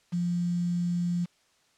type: tone with quantisation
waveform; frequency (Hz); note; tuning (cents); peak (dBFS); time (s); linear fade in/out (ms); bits
sine; 174.61; F3; 0; -25; 0.12-1.26; 20; 8
effects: white hiss -66 dBFS RMS until 1.77 s + low-pass 7000 Hz 12 dB/octave